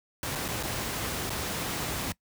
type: noise with dropouts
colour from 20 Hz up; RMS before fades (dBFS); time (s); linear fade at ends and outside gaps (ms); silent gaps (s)
pink; -32; 0.23-2.12; 1; 0.352-0.356 / 0.481-0.486 / 0.628-0.633 / 1.295-1.303
effects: noise-tail reverb RT60 0.1 s tail -22 dB re dry + high-pass 60 Hz 12 dB/octave